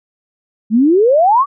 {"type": "exponential sweep", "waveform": "sine", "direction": "up", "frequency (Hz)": [205.9, 1183], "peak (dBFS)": -7, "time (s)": [0.7, 1.46], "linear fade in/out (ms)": 50, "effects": []}